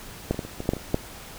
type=clicks; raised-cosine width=2 ms; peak=-9 / -21 / -15 / -23 / -17 / -27 / -7 / -12 / -20 / -7 dBFS; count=10; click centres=0.31 / 0.345 / 0.392 / 0.45 / 0.604 / 0.657 / 0.691 / 0.735 / 0.767 / 0.944 s; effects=pink hiss -42 dBFS RMS until 1.38 s